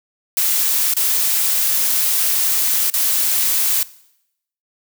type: noise with dropouts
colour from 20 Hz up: blue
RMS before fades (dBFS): -17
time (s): 0.37-3.83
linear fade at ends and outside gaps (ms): 2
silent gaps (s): 0.938-0.966 / 2.901-2.938
effects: noise-tail reverb RT60 0.8 s tail -20 dB re dry